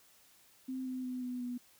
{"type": "tone with pitch steps", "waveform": "sine", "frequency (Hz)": [260, 256.3, 252.6, 249, 245.4], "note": ["C4", "C4", "B3", "B3", "B3"], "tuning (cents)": [-11, -36, 39, 14, -11], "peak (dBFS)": -36, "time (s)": [0.68, 1.58], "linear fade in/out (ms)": 10, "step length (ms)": 180, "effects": ["white hiss -64 dBFS RMS until 1.79 s"]}